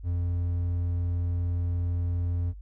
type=tone; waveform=triangle; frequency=87.31 Hz; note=F2; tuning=in tune; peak=-23 dBFS; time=0.03-2.54 s; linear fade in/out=50 ms; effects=added 50 Hz sine -40 dBFS peak until 2.61 s